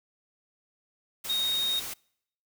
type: tone in noise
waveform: sine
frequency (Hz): 3729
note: A#7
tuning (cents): 0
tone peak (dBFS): -25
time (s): 1.29-1.8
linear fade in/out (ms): 10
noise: white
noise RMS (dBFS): -37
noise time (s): 1.24-1.94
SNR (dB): +9
effects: noise-tail reverb RT60 0.7 s tail -26 dB re dry